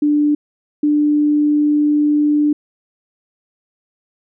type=tone pair in turn; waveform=sine; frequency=295.5 / 296.6 Hz; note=D4 / D4; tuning=+11 / +17 cents; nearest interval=unison; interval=6 cents; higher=second; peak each=-11 dBFS; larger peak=neither; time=0.02-0.35 / 0.83-2.53 s; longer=second; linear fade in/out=5 ms; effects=none